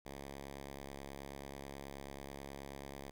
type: tone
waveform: 5% pulse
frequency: 69.3 Hz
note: C#2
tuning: in tune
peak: -35 dBFS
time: 0.05-3.11 s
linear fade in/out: 10 ms
effects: none